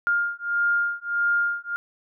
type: beating tone pair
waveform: sine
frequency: 1407 / 1408.6 Hz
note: F6 / F6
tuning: +12 / +14 cents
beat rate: 1.6 Hz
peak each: -24 / -24 dBFS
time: 0.07-1.76 s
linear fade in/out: 0 ms
effects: none

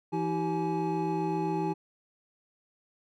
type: tone cluster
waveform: triangle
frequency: 167 / 319.6 / 387 / 844 Hz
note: E3 / D#4 / G4 / G#5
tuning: +23 / +47 / -22 / +28 cents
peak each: -31 dBFS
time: 0.12-1.74 s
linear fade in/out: 20 ms
effects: none

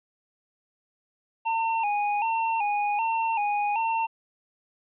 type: tone with vibrato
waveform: square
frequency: 864 Hz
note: A5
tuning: 32 cents flat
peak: -24 dBFS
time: 1.45-4.07 s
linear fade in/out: 20 ms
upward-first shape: square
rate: 1.3 Hz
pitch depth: 80 cents each way
effects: resampled to 8000 Hz + 11-bit

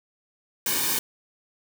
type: noise with comb filter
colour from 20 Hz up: white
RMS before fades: -25 dBFS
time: 0.66-0.99 s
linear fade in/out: 2 ms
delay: 1.5 ms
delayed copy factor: -0.8
effects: none

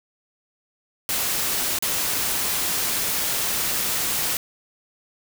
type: noise with dropouts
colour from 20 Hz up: white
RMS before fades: -24 dBFS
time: 1.09-4.37 s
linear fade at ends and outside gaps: 1 ms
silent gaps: 1.788-1.824 s
effects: none

